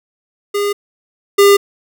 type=tone pair in turn; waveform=square; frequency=407.5 / 401.7 Hz; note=G#4 / G4; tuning=-33 / +42 cents; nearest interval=unison; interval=25 cents; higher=first; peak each=-15 / -6 dBFS; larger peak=second; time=0.54-0.73 / 1.38-1.57 s; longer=neither; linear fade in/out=10 ms; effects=none